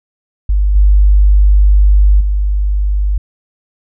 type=tone with level steps; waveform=sine; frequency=50 Hz; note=G1; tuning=35 cents sharp; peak=-8 / -4 / -10 dBFS; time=0.49-3.18 s; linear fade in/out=5 ms; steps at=0.75 / 2.2 s; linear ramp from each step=10 ms; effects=none